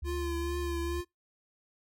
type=tone with pitch glide; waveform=sine; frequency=72.2 to 71.45 Hz; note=D2 to D2; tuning=-29 to -47 cents; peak=-34 dBFS; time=0.02-1.01 s; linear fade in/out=10 ms; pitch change=-18 cents; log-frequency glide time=0.4-0.77 s
type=tone with vibrato; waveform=square; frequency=345.4 Hz; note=F4; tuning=19 cents flat; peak=-34 dBFS; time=0.04-1.05 s; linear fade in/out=50 ms; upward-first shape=triangle; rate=2.3 Hz; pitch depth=34 cents each way
effects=noise-tail reverb RT60 0.2 s tail -26 dB re dry